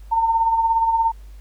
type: tone with tremolo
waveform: sine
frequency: 908 Hz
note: A#5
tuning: 46 cents flat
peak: -13 dBFS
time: 0.11-1.12 s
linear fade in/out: 20 ms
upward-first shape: sine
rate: 17 Hz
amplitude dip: 50%
effects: added 50 Hz sine -37 dBFS peak until 1.4 s + pink hiss -57 dBFS RMS until 1.4 s